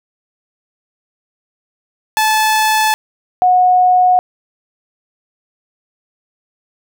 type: tone pair in turn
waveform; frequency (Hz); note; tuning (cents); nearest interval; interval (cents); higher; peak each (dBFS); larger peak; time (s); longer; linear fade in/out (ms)
sawtooth / sine; 868 / 729.9; A5 / F#5; -24 / -24; minor third; 300; first; -7 / -7; neither; 2.17-2.94 / 3.42-4.19; neither; 0
effects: none